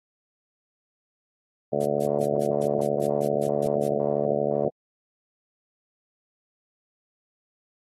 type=harmonic tone; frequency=72.7 Hz; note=D2; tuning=17 cents flat; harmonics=2 / 3 / 4 / 5 / 6 / 7 / 8 / 9 / 10; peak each=-34 / -32 / -38 / -33 / -28 / -32 / -27 / -30 / -35 dBFS; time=1.72-4.69 s; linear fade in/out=10 ms
type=noise bursts; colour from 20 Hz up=blue; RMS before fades=-41 dBFS; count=11; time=1.8-3.882 s; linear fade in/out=10 ms; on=62 ms; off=140 ms
effects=AAC 32 kbps